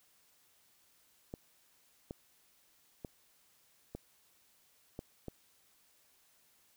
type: clicks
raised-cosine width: 2 ms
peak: -28 dBFS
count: 6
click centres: 1.339 / 2.109 / 3.048 / 3.95 / 4.991 / 5.283 s
effects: white hiss -69 dBFS RMS until 6.76 s